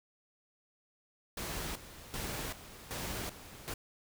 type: noise with tremolo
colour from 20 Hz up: pink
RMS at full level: -39 dBFS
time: 1.37-3.74 s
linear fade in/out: 5 ms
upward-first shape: square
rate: 1.3 Hz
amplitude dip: 75%
effects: none